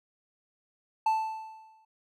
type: tone with exponential decay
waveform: triangle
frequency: 880 Hz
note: A5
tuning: in tune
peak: -19 dBFS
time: 1.06-1.85 s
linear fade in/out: 5 ms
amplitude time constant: 170 ms
effects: none